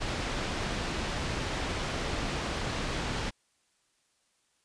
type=low-pass noise; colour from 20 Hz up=pink; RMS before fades=-33 dBFS; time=0-3.31 s; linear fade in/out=20 ms; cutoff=4900 Hz; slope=12 dB/octave; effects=white hiss -72 dBFS RMS until 4.64 s + resampled to 22050 Hz